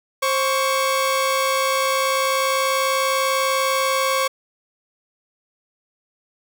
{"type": "tone pair together", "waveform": "sawtooth", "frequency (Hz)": [530, 1120.2], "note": ["C5", "C#6"], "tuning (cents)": [22, 18], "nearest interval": "octave + minor second", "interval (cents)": 1296, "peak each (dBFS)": -17, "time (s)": [0.22, 4.28], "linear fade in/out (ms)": 10, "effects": []}